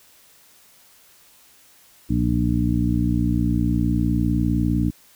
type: harmonic tone with a mistuned harmonic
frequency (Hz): 59.8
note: A#1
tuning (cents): +45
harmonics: 1 / 2 / 3 / 4 / 5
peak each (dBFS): -24 / -24 / -24 / -24 / -24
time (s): 2.09-4.91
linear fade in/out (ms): 20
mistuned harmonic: 1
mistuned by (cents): +130
effects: white hiss -53 dBFS RMS until 5.15 s